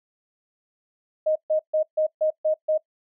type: tone bursts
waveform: sine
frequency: 622 Hz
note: D#5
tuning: 1 cent flat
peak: -18 dBFS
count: 7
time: 1.26-2.779 s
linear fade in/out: 10 ms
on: 97 ms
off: 140 ms
effects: noise-tail reverb RT60 0.1 s tail -21 dB re dry